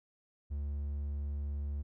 triangle tone, 71.9 Hz, D2, 36 cents flat, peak -32 dBFS, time 0.5-1.83 s, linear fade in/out 20 ms, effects none

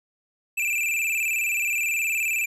square tone with vibrato, 2497 Hz, D#7, 6 cents sharp, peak -23 dBFS, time 0.57-2.46 s, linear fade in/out 10 ms, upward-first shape square, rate 19 Hz, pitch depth 85 cents each way, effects resampled to 32000 Hz

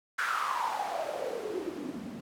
white noise with band-pass filter sweep, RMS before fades -34 dBFS, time 0.18-2.21 s, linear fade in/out 10 ms, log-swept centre 1500 to 200 Hz, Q 7.4, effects none

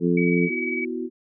harmonic tone, 87 Hz, F2, 6 cents flat, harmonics 2 / 3 / 4 / 5, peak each -21 / -23 / -24 / -25 dBFS, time 0-0.5 s, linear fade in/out 50 ms
sine tone with tremolo, 2276 Hz, C#7, 45 cents sharp, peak -24 dBFS, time 0.17-0.85 s, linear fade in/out 5 ms, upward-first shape sine, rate 20 Hz, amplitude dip 45%
sine chord, B suspended fourth, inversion none, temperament equal, 246.9 / 329.6 / 370 Hz, B3 / E4 / F#4, 0 / 0 / 0 cents, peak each -30 / -31 / -30 dBFS, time 0.46-1.1 s, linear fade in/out 50 ms
effects none

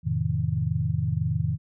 sine chord, F dominant seventh, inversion none, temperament just, 87.31 / 109.13 / 130.96 / 157.15 Hz, F2 / A2 / C3 / Eb3, 0 / -14 / +2 / +18 cents, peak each -30 / -28 / -29 / -27 dBFS, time 0.03-1.58 s, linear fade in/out 50 ms, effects none

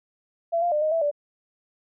sine tone with pitch steps, 673 / 697 / 600 / 620 / 659 / 584 Hz, E5 / F5 / D5 / D#5 / E5 / D5, +36 / -4 / +37 / -6 / -1 / -10 cents, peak -20 dBFS, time 0.52-1.114 s, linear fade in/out 20 ms, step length 99 ms, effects none

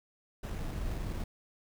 brown noise with sample-and-hold, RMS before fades -36 dBFS, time 0.43-1.24 s, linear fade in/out 5 ms, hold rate 4410 Hz, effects none

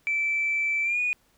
sine tone with pitch glide, 2325 to 2460 Hz, D7 to D#7, -18 to -20 cents, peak -22 dBFS, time 0.07-1.13 s, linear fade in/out 0 ms, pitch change +98 cents, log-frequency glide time 0.83-0.99 s, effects tanh soft clip ceiling -18 dBFS + pink hiss -65 dBFS RMS until 1.37 s

